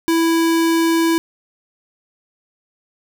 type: tone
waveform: square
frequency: 330 Hz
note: E4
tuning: 2 cents sharp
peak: -14 dBFS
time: 0.08-1.18 s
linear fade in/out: 0 ms
effects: none